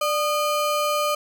square ring-modulated tone, 910 Hz, A#5, 42 cents flat, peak -18 dBFS, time 0.01-1.15 s, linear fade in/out 5 ms, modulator 318 Hz, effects none

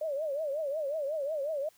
sine tone with vibrato, 591 Hz, D5, 11 cents sharp, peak -30 dBFS, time 0.01-1.69 s, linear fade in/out 5 ms, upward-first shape triangle, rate 5.5 Hz, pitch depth 180 cents each way, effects white hiss -64 dBFS RMS until 1.77 s

